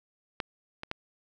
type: clicks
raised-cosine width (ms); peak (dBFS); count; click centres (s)
0.3; -14 / -21 / -16; 3; 0.402 / 0.834 / 0.914
effects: none